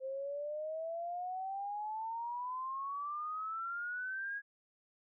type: exponential sweep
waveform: sine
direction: up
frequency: 523.3 to 1661.2 Hz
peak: -37 dBFS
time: 0-4.42 s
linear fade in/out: 50 ms
effects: none